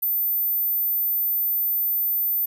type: tone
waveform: sine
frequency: 14080 Hz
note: A9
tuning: in tune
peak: -20 dBFS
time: 0.02-2.46 s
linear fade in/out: 10 ms
effects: none